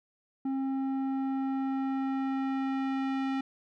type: tone with low-pass filter sweep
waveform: square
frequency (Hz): 268.3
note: C4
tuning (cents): +44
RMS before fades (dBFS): -31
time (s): 0.45-3.41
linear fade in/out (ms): 5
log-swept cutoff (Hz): 640 to 2800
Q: 0.8
effects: none